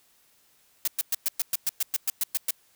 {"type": "noise bursts", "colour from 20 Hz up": "blue", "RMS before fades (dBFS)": -25, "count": 13, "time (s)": [0.85, 2.508], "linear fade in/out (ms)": 2, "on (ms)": 26, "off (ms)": 110, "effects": ["white hiss -63 dBFS RMS until 2.75 s"]}